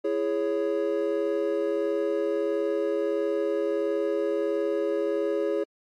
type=chord; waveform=triangle; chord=C# minor; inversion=first; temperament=equal with one note detuned; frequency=333.8 / 415.3 / 554.4 Hz; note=E4 / G#4 / C#5; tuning=+22 / 0 / 0 cents; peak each=-28 / -25 / -27 dBFS; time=0.04-5.64 s; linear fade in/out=10 ms; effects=AAC 64 kbps